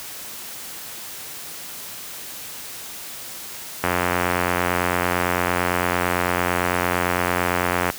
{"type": "click train", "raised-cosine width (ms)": 0.5, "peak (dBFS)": -4, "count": 362, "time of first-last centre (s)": [3.84, 7.901], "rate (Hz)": 88.9, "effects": ["white hiss -35 dBFS RMS until 7.98 s", "high-pass 60 Hz 12 dB/octave"]}